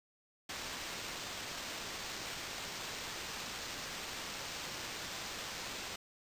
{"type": "noise with sample-and-hold", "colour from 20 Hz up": "white", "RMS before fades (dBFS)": -43, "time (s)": [0.49, 5.96], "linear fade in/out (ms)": 5, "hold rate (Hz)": 11025, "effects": ["resampled to 32000 Hz"]}